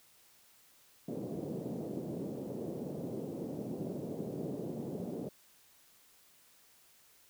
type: band-pass noise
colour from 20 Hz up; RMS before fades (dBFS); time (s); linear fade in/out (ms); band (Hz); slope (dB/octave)
pink; -40; 1.08-5.29; 5; 150 to 520; 24
effects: white hiss -64 dBFS RMS until 7.29 s